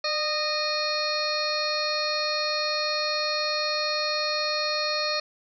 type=harmonic tone with a mistuned harmonic; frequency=616 Hz; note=D#5; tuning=17 cents flat; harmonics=1 / 2 / 3 / 4 / 6 / 7 / 8 / 9; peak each=-30 / -32 / -35 / -34 / -40 / -28 / -39 / -37 dBFS; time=0.04-5.2 s; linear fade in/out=5 ms; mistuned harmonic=1; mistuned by=-43 cents; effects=none